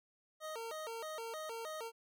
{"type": "tone with vibrato", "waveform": "25% pulse", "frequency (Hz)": 534, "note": "C5", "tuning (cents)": 35, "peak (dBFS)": -38, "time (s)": [0.4, 1.92], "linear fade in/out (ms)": 50, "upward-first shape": "square", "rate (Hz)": 3.2, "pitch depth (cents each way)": 270, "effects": []}